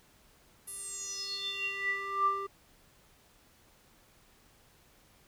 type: tone with band-pass filter sweep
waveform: square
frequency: 394.5 Hz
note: G4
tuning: 11 cents sharp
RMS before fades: -35 dBFS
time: 0.67-2.47 s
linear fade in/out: 10 ms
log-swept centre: 11000 to 870 Hz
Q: 9.9
effects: pink hiss -63 dBFS RMS until 5.27 s